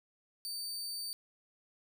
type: tone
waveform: sawtooth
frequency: 4597 Hz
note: D8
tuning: 38 cents flat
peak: -35 dBFS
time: 0.45-1.13 s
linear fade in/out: 0 ms
effects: none